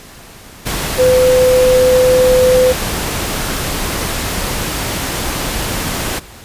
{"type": "tone in noise", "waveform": "sine", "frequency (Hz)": 508, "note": "B4", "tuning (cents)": 49, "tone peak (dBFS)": -7, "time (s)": [0.98, 2.73], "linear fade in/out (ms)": 20, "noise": "pink", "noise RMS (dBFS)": -19, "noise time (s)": [0.65, 6.2], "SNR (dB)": 9, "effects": ["pink hiss -37 dBFS RMS until 6.44 s", "resampled to 32000 Hz"]}